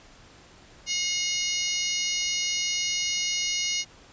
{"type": "harmonic tone with a mistuned harmonic", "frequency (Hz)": 719, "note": "F#5", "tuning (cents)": -50, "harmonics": [3, 4, 5, 6, 7, 8, 9], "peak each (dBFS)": [-33, -31, -37, -34, -34, -32, -32], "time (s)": [0.86, 3.85], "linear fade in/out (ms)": 50, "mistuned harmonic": 5, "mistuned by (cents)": 56, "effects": ["pink hiss -52 dBFS RMS until 4.12 s", "resampled to 16000 Hz"]}